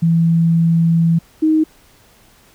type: tone pair in turn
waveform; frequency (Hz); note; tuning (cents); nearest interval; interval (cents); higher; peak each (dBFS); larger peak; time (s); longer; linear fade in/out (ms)
sine; 166.1 / 313.6; E3 / D#4; +13 / +14; major seventh; 1101; second; -10; neither; 0.02-1.19 / 1.42-1.64; first; 10
effects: pink hiss -50 dBFS RMS until 2.54 s